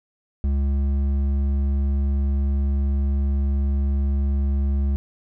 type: tone with hard clipping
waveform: sine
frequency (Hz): 69.3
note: C#2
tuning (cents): 0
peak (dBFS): -20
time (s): 0.44-4.96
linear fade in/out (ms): 0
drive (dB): 7
effects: none